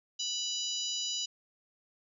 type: harmonic tone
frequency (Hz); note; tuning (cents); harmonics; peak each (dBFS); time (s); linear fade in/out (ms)
984; B5; -7; 3 / 4 / 5 / 6 / 7; -37 / -38 / -39 / -40 / -40; 0.19-1.26; 10
effects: none